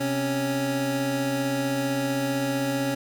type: tone pair together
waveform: 25% pulse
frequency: 130.77 / 277.1 Hz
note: C3 / C#4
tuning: -1 / -1 cents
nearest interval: octave + minor second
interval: 1300 cents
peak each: -27 / -21 dBFS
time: 0-2.95 s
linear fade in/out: 10 ms
effects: 8-bit